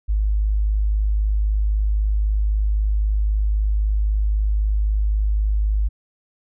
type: tone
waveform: sine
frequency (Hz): 51.91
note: G#1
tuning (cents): 0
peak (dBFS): -16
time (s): 0.08-5.89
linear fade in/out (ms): 20
effects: none